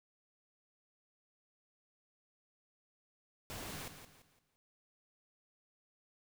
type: noise with echo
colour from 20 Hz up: pink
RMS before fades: -45 dBFS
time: 3.5-3.88 s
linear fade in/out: 0 ms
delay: 170 ms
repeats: 4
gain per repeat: -9 dB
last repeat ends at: 4.56 s
effects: none